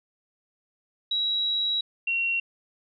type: tone pair in turn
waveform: sine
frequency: 3874 / 2739 Hz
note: B7 / F7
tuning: -34 / -34 cents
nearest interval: tritone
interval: 600 cents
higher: first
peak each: -23 / -23 dBFS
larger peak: neither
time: 1.11-1.81 / 2.07-2.4 s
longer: first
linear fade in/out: 5 ms
effects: none